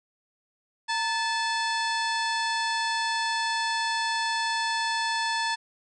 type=harmonic tone with a mistuned harmonic; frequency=871 Hz; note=A5; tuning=18 cents flat; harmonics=1 / 2 / 3 / 4 / 5 / 6 / 7 / 8 / 9 / 10; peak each=-28 / -30 / -38 / -36 / -35 / -37 / -48 / -47 / -45 / -45 dBFS; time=0.88-5.56 s; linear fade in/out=20 ms; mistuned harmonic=1; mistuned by=+89 cents; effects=none